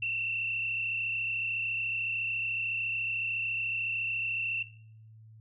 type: tone with frequency modulation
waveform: sine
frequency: 2700 Hz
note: E7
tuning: 41 cents sharp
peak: -29 dBFS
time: 0.02-4.63 s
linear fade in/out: 5 ms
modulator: 33.9 Hz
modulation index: 1.8
effects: noise-tail reverb RT60 0.6 s tail -18 dB re dry + added 110 Hz sine -50 dBFS peak until 5.4 s